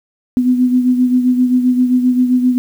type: beating tone pair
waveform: sine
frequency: 249.9 / 257.5 Hz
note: B3 / C4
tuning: +21 / -28 cents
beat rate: 7.6 Hz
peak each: -10 / -18 dBFS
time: 0.37-2.58 s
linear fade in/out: 0 ms
effects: 7-bit